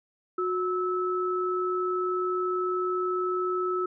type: tone pair together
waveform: sine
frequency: 364.8 / 1303.1 Hz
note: F#4 / E6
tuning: -24 / -20 cents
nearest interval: octave + minor seventh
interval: 2204 cents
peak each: -27 / -29 dBFS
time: 0.38-3.86 s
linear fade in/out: 5 ms
effects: none